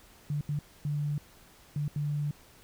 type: tone bursts at uneven times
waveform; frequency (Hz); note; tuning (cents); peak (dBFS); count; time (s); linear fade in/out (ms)
sine; 146.83; D3; 0; -28; 5; 0.3-0.41 / 0.49-0.59 / 0.85-1.18 / 1.76-1.88 / 1.96-2.31; 2
effects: pink hiss -57 dBFS RMS until 2.63 s